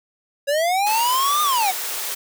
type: linear two-way sweep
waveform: square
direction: up then down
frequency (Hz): 550 to 1225 to 714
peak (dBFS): -18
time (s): 0.47-1.72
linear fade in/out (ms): 20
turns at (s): 1.42
type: high-pass noise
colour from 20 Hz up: white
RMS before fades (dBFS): -27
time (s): 0.86-2.15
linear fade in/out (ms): 10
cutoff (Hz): 370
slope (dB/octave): 24
effects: none